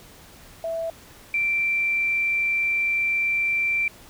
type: tone pair in turn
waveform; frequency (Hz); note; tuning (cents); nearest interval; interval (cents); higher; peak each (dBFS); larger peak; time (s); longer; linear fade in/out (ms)
sine; 659.3 / 2349; E5 / D7; 0 / 0; octave + minor seventh; 2200; second; -25 / -20; second; 0.64-0.9 / 1.34-3.88; second; 2
effects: pink hiss -48 dBFS RMS until 4.09 s